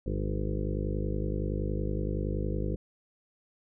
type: harmonic tone with a mistuned harmonic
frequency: 50.7 Hz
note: G#1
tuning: 41 cents flat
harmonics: 1 / 2 / 3 / 4 / 6 / 7 / 8 / 9 / 10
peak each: -32 / -35 / -37 / -38 / -40 / -40 / -41 / -42 / -42 dBFS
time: 0.06-2.76 s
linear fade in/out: 5 ms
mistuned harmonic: 4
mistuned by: +46 cents
effects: none